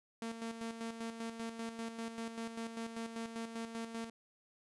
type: tone with tremolo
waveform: sawtooth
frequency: 228.2 Hz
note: A#3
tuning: 37 cents flat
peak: -35 dBFS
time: 0.22-4.1 s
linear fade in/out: 2 ms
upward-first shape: square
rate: 5.1 Hz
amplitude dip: 55%
effects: resampled to 24000 Hz